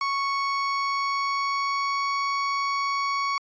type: tone with pitch glide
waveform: 35% pulse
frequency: 1108.7 to 1115.8 Hz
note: C#6 to C#6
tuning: 0 to +11 cents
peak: -22 dBFS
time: 0.01-3.38 s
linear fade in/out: 2 ms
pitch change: +11 cents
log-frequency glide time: 0.38-2.15 s
effects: resampled to 16000 Hz